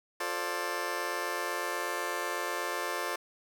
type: chord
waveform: 15% pulse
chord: D minor seventh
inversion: first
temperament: just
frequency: 352.4 / 440.5 / 528.6 / 587.3 Hz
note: F4 / A4 / C5 / D5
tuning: +16 / +2 / +18 / 0 cents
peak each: -32 dBFS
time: 0.2-3.16 s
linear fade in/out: 5 ms
effects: none